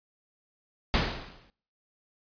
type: noise with exponential decay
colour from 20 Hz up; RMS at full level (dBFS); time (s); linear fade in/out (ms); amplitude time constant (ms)
pink; -22; 0.94-1.5; 0; 120
effects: noise-tail reverb RT60 0.6 s tail -25 dB re dry + resampled to 11025 Hz